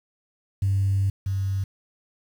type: tone pair in turn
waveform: sine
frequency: 98 / 96.99 Hz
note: G2 / G2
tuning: 0 / -18 cents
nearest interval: unison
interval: 18 cents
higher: first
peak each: -18 / -22 dBFS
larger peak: first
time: 0.62-1.1 / 1.26-1.64 s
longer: first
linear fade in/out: 5 ms
effects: tanh soft clip ceiling -15 dBFS + 8-bit